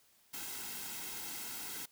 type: noise with comb filter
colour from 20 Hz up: white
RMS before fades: -43 dBFS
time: 0.33-1.86 s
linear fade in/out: 10 ms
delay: 1.7 ms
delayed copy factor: -0.65
effects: white hiss -68 dBFS RMS until 1.91 s